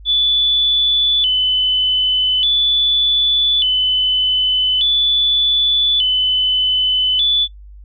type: tone with vibrato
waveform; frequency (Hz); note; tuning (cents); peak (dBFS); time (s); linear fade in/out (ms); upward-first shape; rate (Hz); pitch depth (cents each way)
sine; 3234; G#7; -47; -11; 0.05-7.48; 50; square; 0.42; 120
effects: noise-tail reverb RT60 0.1 s tail -18 dB re dry + added 50 Hz sine -35 dBFS peak until 7.84 s